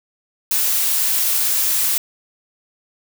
blue noise, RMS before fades -18 dBFS, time 0.51-1.98 s, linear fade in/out 2 ms, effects none

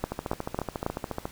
two click trains, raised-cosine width 1 ms, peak -12 / -16 dBFS, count 4 / 17, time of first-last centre 0.04-0.864 / 0.12-1.255 s, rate 3.64 / 14.1 Hz, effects pink hiss -49 dBFS RMS until 1.31 s

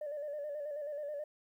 sine tone with vibrato, 587.3 Hz, D5, in tune, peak -36 dBFS, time 0.01-1.24 s, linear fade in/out 5 ms, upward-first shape square, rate 9.3 Hz, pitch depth 48 cents each way, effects tanh soft clip ceiling -34 dBFS + 12-bit

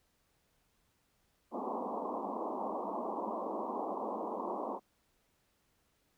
white band-pass noise, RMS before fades -38 dBFS, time 1.51-4.8 s, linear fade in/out 50 ms, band 200 to 1100 Hz, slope 96 dB/octave, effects pink hiss -75 dBFS RMS until 6.17 s

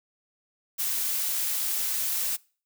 blue noise, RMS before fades -28 dBFS, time 0.78-2.37 s, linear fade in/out 20 ms, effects noise-tail reverb RT60 0.4 s tail -24 dB re dry

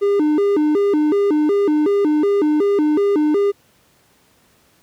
triangle tone with vibrato, 349.2 Hz, F4, in tune, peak -11 dBFS, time 0.01-3.52 s, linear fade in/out 20 ms, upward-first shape square, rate 2.7 Hz, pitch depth 250 cents each way, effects pink hiss -56 dBFS RMS until 4.82 s + high-pass 80 Hz 12 dB/octave

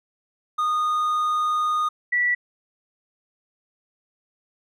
triangle / sine tone pair in turn, 1231 / 1954.1 Hz, D#6 / B6, -19 / -19 cents, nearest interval minor sixth, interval 800 cents, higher second, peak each -18 dBFS, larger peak neither, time 0.58-1.89 / 2.12-2.35 s, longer first, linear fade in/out 10 ms, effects none

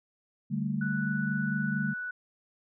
sine chord, D suspended fourth, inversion none, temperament just, 146.83 / 195.78 / 220.2 Hz, D3 / G3 / A3, 0 / -2 / +2 cents, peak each -33 / -32 / -32 dBFS, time 0.5-1.94 s, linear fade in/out 20 ms
sine tone, 1480 Hz, F#6, in tune, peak -33 dBFS, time 0.81-2.11 s, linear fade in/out 5 ms
effects none

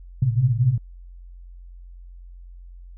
sine tone cluster, 113.8 / 126.7 / 131.2 Hz, A#2 / B2 / C3, -41 / +45 / +5 cents, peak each -21 dBFS, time 0.22-0.78 s, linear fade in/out 5 ms, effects added 44 Hz sine -39 dBFS peak until 2.97 s

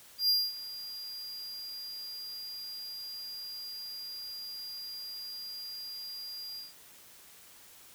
square tone with ADSR envelope, 4800 Hz, D8, 37 cents sharp, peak -23 dBFS, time 0.18-6.74 s, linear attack 110 ms, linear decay 230 ms, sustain -17 dB, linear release 160 ms, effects white hiss -55 dBFS RMS until 7.94 s

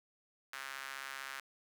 sawtooth tone with high-pass filter, 135.6 Hz, C#3, 38 cents flat, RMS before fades -45 dBFS, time 0.53-1.4 s, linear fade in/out 2 ms, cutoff 1500 Hz, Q 2.1, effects 11-bit

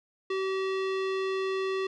square tone with low-pass filter, 382.6 Hz, G4, 42 cents flat, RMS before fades -30 dBFS, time 0.3-1.87 s, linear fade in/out 5 ms, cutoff 3400 Hz, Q 1.2, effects none

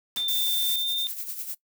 white noise with exponential decay, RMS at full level -33 dBFS, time 0.16-0.37 s, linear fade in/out 1 ms, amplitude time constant 45 ms
sine tone with pitch glide, 3578 to 3615 Hz, A7 to A7, +28 to +46 cents, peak -25 dBFS, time 0.17-1.07 s, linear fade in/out 0 ms, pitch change +18 cents, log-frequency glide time 0.59-0.96 s
violet noise, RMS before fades -28 dBFS, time 0.28-0.76 s, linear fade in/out 2 ms
violet noise with tremolo, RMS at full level -32 dBFS, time 0.68-1.55 s, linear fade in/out 10 ms, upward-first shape sine, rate 10 Hz, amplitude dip 60%
effects noise-tail reverb RT60 0.1 s tail -19 dB re dry

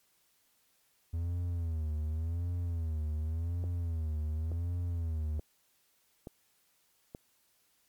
triangle tone with vibrato, 81.9 Hz, E2, 11 cents flat, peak -29 dBFS, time 1.13-5.4 s, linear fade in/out 10 ms, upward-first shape sine, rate 0.89 Hz, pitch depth 120 cents each way
click train, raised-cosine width 2 ms, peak -29 dBFS, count 5, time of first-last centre 3.64-7.149 s, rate 1.14 Hz
effects white hiss -71 dBFS RMS until 7.88 s + MP3 96 kbps

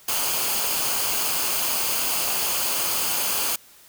white noise with comb filter, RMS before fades -24 dBFS, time 0.08-3.56 s, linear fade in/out 5 ms, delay 0.53 ms, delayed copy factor -0.5, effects white hiss -51 dBFS RMS until 3.88 s

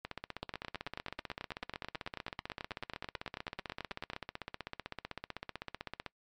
two click trains, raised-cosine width 0.3 ms, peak -22 / -23 dBFS, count 35 / 96, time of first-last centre 0.43-4.134 / 0.05-6.063 s, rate 9.18 / 15.8 Hz, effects noise-tail reverb RT60 0.1 s tail -22 dB re dry + MP3 96 kbps

